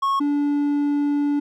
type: tone pair in turn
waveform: triangle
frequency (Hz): 1097 / 289.1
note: C#6 / D4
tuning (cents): -18 / -27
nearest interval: octave + major seventh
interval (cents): 2309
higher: first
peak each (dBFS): -16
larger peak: neither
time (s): 0.02-0.2 / 0.2-1.4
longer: second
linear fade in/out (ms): 10
effects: none